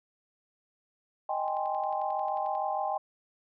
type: chord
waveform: sine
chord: Ab major seventh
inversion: second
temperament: equal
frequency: 622.3 / 784 / 830.6 / 1046.5 Hz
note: Eb5 / G5 / Ab5 / C6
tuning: 0 / 0 / 0 / 0 cents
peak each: -35 / -31 / -35 / -37 dBFS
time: 1.29-2.98 s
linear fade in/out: 5 ms
type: click train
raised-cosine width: 0.3 ms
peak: -38 dBFS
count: 13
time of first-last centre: 1.48-2.551 s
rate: 11.2 Hz
effects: none